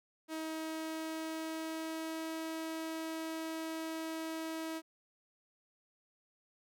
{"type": "tone with pitch glide", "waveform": "sawtooth", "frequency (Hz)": [318.1, 322], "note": ["D#4", "E4"], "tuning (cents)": [38, -41], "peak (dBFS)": -34, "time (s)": [0.28, 4.82], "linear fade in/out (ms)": 50, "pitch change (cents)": 21, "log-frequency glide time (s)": [0.5, 2.3], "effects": []}